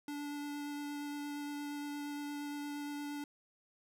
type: tone with vibrato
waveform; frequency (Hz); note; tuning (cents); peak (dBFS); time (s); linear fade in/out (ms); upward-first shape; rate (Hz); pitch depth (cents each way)
square; 290.3; D4; -20; -40; 0.08-3.24; 2; sine; 8.6; 9
effects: none